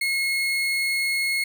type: tone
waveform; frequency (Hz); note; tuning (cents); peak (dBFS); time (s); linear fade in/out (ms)
35% pulse; 2166; C#7; -41; -20; 0.01-1.44; 5
effects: none